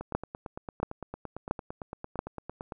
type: two click trains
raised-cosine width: 1 ms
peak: -23 / -12 dBFS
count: 25 / 4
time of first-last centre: 0.01-2.722 / 0.15-2.191 s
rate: 8.85 / 1.47 Hz
effects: none